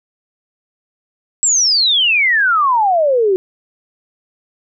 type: exponential sweep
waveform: sine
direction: down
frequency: 7810 to 364 Hz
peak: -10 dBFS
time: 1.43-3.36 s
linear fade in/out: 0 ms
effects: none